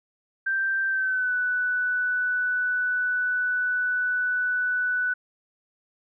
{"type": "tone with pitch glide", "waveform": "sine", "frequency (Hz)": [1568, 1488.6], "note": ["G6", "F#6"], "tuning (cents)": [0, 10], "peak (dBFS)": -22, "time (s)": [0.46, 5.14], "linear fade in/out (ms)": 10, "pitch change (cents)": -90, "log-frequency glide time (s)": [0.87, 1.33], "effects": []}